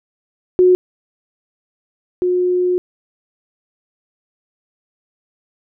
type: tone pair in turn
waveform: sine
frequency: 364.6 / 360.8 Hz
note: F#4 / F#4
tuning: -25 / -44 cents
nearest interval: unison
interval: 19 cents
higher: first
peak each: -7 / -13 dBFS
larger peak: first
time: 0.59-0.75 / 2.22-2.78 s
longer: second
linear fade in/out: 0 ms
effects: none